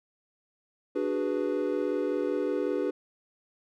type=chord; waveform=triangle; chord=G# half-diminished seventh; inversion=second; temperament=equal; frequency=293.7 / 370 / 415.3 / 493.9 Hz; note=D4 / F#4 / G#4 / B4; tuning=0 / 0 / 0 / 0 cents; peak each=-30 dBFS; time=0.95-2.91 s; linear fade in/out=10 ms; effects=none